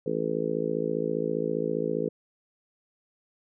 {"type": "harmonic tone", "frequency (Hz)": 55, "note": "A1", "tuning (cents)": 0, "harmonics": [3, 4, 5, 6, 7, 8, 9], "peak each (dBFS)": [-35, -36, -35, -35, -35, -30, -32], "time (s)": [0.06, 2.09], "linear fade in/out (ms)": 5, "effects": []}